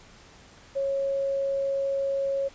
sine tone, 549 Hz, C#5, 17 cents flat, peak -24 dBFS, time 0.75-2.49 s, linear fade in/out 20 ms, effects pink hiss -52 dBFS RMS until 2.54 s + resampled to 16000 Hz

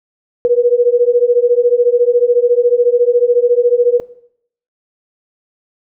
sine beating tone pair, 477.1 / 491.1 Hz, A#4 / B4, +40 / -10 cents, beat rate 14 Hz, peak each -12 dBFS, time 0.45-4 s, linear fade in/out 0 ms, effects noise-tail reverb RT60 0.7 s tail -20 dB re dry

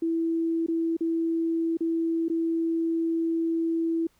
sine tone with dropouts, 329.6 Hz, E4, in tune, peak -23 dBFS, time 0.02-4.07 s, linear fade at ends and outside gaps 5 ms, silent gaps 0.664-0.683 / 0.968-1.007 / 1.771-1.806 / 2.284-2.298 s, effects pink hiss -66 dBFS RMS until 4.19 s

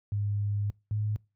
sine tone pair in turn, 102.5 / 105.81 Hz, G#2 / G#2, -22 / +33 cents, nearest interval minor second, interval 55 cents, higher second, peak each -26 dBFS, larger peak neither, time 0.12-0.7 / 0.91-1.16 s, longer first, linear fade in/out 0 ms, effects noise-tail reverb RT60 0.3 s tail -25 dB re dry + high-pass 60 Hz 12 dB/octave

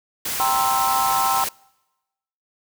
white noise, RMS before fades -26 dBFS, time 0.25-1.49 s, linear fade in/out 5 ms
sine chord, C dominant seventh, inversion second, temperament equal, 784 / 932.3 / 1046.5 / 1318.5 Hz, G5 / Bb5 / C6 / E6, 0 / 0 / 0 / 0 cents, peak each -22 / -25 / -23 / -25 dBFS, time 0.4-1.44 s, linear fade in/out 0 ms
effects noise-tail reverb RT60 1.0 s tail -26 dB re dry

